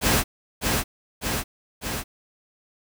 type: noise with echo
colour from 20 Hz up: pink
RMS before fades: -20 dBFS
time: 0.01-0.24 s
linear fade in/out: 50 ms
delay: 600 ms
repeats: 3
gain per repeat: -3 dB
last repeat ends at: 2.04 s
effects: none